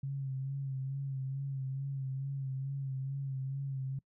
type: tone with vibrato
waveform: sine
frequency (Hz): 135.4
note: C#3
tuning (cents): -40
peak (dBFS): -34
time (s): 0.03-3.99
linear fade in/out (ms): 5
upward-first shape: sine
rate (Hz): 2.3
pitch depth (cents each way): 40
effects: noise-tail reverb RT60 0.1 s tail -24 dB re dry